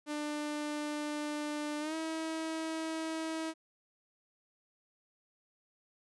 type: tone with pitch glide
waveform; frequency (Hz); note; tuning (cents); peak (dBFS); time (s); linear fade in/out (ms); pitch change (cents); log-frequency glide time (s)
sawtooth; 297.9 to 321.1; D4 to E4; +25 to -45; -31; 0.06-3.54; 50; +130; 1.8-1.95
effects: resampled to 24000 Hz